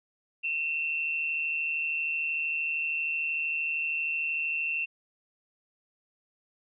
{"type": "tone pair together", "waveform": "sine", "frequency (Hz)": [2566, 2719], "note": ["E7", "F7"], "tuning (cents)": [-47, -47], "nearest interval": "minor second", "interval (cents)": 100, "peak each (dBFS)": [-36, -28], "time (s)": [0.43, 4.86], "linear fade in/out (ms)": 20, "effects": []}